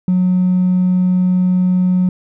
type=tone with hard clipping; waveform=sine; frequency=182.5 Hz; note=F#3; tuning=24 cents flat; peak=-11 dBFS; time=0.08-2.09 s; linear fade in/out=2 ms; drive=1 dB; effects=none